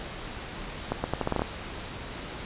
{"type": "accelerating click train", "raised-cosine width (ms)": 1, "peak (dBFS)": -12, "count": 9, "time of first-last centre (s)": [0.92, 1.419], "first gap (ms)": 120, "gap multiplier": 0.8, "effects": ["pink hiss -38 dBFS RMS until 2.45 s", "resampled to 8000 Hz"]}